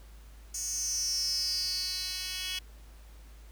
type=tone with high-pass filter sweep; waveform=10% pulse; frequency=370 Hz; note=F#4; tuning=in tune; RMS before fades=-33 dBFS; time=0.54-2.59 s; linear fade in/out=5 ms; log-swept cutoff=6900 to 3300 Hz; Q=9.1; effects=added 53 Hz sine -48 dBFS peak until 3.51 s + pink hiss -60 dBFS RMS until 3.51 s